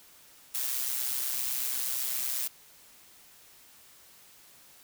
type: noise with amplitude modulation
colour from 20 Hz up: blue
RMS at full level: -29 dBFS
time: 0.54-2.48 s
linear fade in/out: 10 ms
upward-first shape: sine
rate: 128 Hz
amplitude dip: 60%
effects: white hiss -56 dBFS RMS until 4.83 s